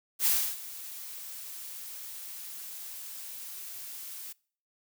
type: noise with ADSR envelope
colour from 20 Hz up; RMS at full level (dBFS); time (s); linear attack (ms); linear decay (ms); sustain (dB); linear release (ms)
blue; -24; 0.19-4.33; 71; 300; -18; 12
effects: noise-tail reverb RT60 0.5 s tail -25 dB re dry